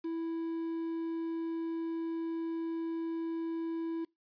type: tone with quantisation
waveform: triangle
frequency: 329.6 Hz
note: E4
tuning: in tune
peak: -31 dBFS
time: 0.04-4.05 s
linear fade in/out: 10 ms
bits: 9
effects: noise-tail reverb RT60 0.2 s tail -24 dB re dry + resampled to 11025 Hz